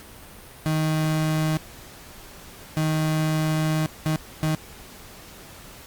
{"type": "tone bursts at uneven times", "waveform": "35% pulse", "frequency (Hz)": 156.4, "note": "D#3", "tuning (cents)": 9, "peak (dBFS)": -19, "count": 4, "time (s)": [[0.66, 1.57], [2.77, 3.86], [4.06, 4.16], [4.43, 4.55]], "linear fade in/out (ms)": 0, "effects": ["pink hiss -44 dBFS RMS until 5.86 s", "Opus 48 kbps"]}